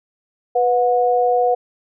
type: tone pair together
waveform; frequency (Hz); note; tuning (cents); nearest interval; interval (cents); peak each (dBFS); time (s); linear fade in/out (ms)
sine; 493.9 / 726.2; B4 / F#5; 0 / -33; perfect fifth; 667; -16; 0.55-1.55; 10
effects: none